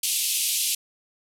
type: band-pass noise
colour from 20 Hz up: white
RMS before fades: -25 dBFS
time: 0.03-0.75 s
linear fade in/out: 5 ms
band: 2500 to 13000 Hz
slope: 48 dB/octave
effects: none